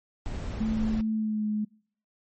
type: noise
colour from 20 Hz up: brown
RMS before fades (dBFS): -33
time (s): 0.26-1.01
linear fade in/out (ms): 0
type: tone with pitch glide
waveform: sine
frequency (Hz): 219.2 to 212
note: A3 to G#3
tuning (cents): -6 to +36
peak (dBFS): -25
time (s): 0.6-1.65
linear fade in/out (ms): 10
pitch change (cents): -58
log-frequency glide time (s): 1.12-1.46
effects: noise-tail reverb RT60 0.6 s tail -26 dB re dry + MP3 32 kbps